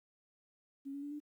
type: tone with pitch steps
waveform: sine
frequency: 275.4 / 282 / 288.8 / 295.7 Hz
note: C#4 / C#4 / D4 / D4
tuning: -11 / +30 / -29 / +12 cents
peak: -40 dBFS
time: 0.85-1.202 s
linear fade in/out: 20 ms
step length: 88 ms
effects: 12-bit